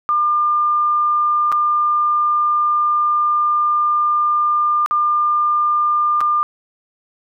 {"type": "tone with dropouts", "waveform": "sine", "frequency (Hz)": 1200, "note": "D6", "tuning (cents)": 37, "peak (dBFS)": -13, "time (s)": [0.09, 6.43], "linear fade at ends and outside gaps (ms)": 0, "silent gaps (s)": [[1.518, 1.524], [4.861, 4.91], [6.206, 6.212]], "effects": []}